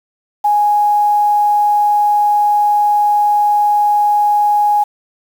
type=tone with quantisation; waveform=sine; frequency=830.6 Hz; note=G#5; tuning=in tune; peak=-9 dBFS; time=0.44-4.84 s; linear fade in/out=10 ms; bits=6; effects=none